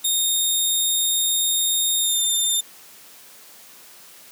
15% pulse tone with pitch glide, 3687 to 3605 Hz, A#7 to A7, -20 to +41 cents, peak -12 dBFS, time 0.04-2.61 s, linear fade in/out 10 ms, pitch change -39 cents, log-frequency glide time 1.99-2.19 s, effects white hiss -46 dBFS RMS until 4.31 s + high-pass 150 Hz 12 dB/octave

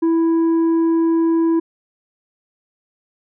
triangle tone with tanh clipping, 329.6 Hz, E4, in tune, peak -14 dBFS, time 0.02-1.6 s, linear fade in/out 10 ms, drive 9 dB, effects none

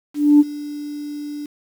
sine tone with ADSR envelope, 293.7 Hz, D4, in tune, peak -5 dBFS, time 0.14-1.46 s, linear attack 260 ms, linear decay 32 ms, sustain -21 dB, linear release 4 ms, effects tanh soft clip ceiling -3 dBFS + 7-bit

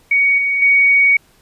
sine tone with level steps, 2242 Hz, C#7, 19 cents sharp, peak -10 / -14 / -8 dBFS, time 0.11-1.17 s, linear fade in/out 5 ms, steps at 0.38 / 0.62 s, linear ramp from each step 2 ms, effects pink hiss -53 dBFS RMS until 1.41 s + resampled to 32000 Hz

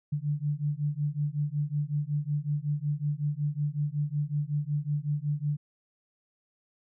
sine beating tone pair, 144.5 / 149.9 Hz, D3 / D3, -28 / +36 cents, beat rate 5.4 Hz, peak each -30 dBFS, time 0.12-5.57 s, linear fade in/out 10 ms, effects none

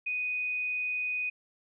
sine tone, 2489 Hz, D#7, in tune, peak -29 dBFS, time 0.06-1.3 s, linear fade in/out 10 ms, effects none

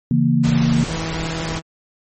sine chord, A# diminished, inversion first, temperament equal, 138.59 / 164.81 / 233.1 Hz, C#3 / E3 / A#3, 0 / 0 / 0 cents, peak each -18 / -18 / -16 dBFS, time 0.11-0.84 s, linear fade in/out 2 ms
pink noise, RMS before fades -27 dBFS, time 0.43-1.6 s, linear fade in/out 20 ms
sawtooth tone, 162.7 Hz, E3, 22 cents flat, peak -20 dBFS, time 0.86-1.62 s, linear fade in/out 50 ms
effects MP3 32 kbps

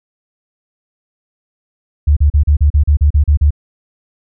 sine tone bursts, 73.42 Hz, D2, in tune, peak -6 dBFS, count 11, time 2.07-3.507 s, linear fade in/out 10 ms, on 97 ms, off 37 ms, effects none

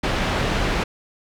pink low-pass noise, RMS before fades -22 dBFS, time 0.03-0.84 s, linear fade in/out 10 ms, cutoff 3400 Hz, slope 12 dB/octave, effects none

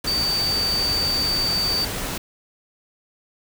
sine tone in noise, 4608 Hz, D8, 34 cents flat, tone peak -20 dBFS, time 0.07-1.85 s, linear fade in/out 5 ms, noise pink, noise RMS -28 dBFS, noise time 0.04-2.18 s, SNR +5 dB, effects none

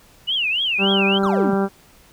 sine tone with vibrato, 2845 Hz, F7, 31 cents sharp, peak -18 dBFS, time 0.27-1.19 s, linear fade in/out 20 ms, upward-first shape triangle, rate 3.5 Hz, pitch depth 290 cents each way
harmonic tone, 196 Hz, G3, in tune, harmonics 1 / 2 / 3 / 4 / 5 / 6 / 7 / 8, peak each -19 / -21 / -28 / -27 / -33 / -34 / -31 / -36 dBFS, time 0.78-1.69 s, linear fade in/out 50 ms
triangle exponential sweep, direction down, 1435 to 164.81 Hz, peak -19 dBFS, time 1.23-1.54 s, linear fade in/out 5 ms
clicks, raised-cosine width 2 ms, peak -23 dBFS, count 2, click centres 1.233 / 1.262 s
effects pink hiss -51 dBFS RMS until 2.12 s

